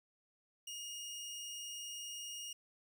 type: tone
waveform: 20% pulse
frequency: 2855 Hz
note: F7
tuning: 37 cents sharp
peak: -39 dBFS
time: 0.67-2.53 s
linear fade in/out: 5 ms
effects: none